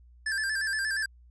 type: tone with vibrato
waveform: square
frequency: 1661.2 Hz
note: G#6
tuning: in tune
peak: -28 dBFS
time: 0.26-1.06 s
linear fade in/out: 5 ms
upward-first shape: square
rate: 8.5 Hz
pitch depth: 77 cents each way
effects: added 60 Hz sine -52 dBFS peak until 1.3 s + resampled to 24000 Hz